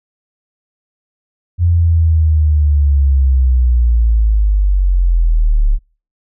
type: linear sweep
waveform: sine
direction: down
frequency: 87.31 to 34.65 Hz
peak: -8 dBFS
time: 1.58-5.79 s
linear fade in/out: 50 ms
effects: noise-tail reverb RT60 0.4 s tail -25 dB re dry